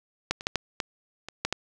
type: clicks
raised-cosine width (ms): 0.2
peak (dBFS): -7 / -21 / -8 / -7 / -10 / -20 / -8 / -9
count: 8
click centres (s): 0.31 / 0.409 / 0.469 / 0.557 / 0.802 / 1.286 / 1.45 / 1.526
effects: none